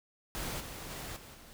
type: noise with level steps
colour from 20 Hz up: pink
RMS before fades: -38 / -44 / -42 / -51 / -54 dBFS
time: 0.35-1.53 s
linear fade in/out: 0 ms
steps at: 0.6 / 0.9 / 1.16 / 1.34 s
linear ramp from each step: 5 ms
effects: none